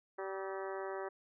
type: harmonic tone with a mistuned harmonic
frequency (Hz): 192.9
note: G3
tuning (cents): -28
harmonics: 2 / 3 / 4 / 5 / 6 / 7 / 8 / 9 / 10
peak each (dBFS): -41 / -45 / -47 / -49 / -51 / -52 / -53 / -54 / -55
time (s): 0.18-1.09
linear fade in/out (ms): 10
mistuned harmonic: 7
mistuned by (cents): -75
effects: none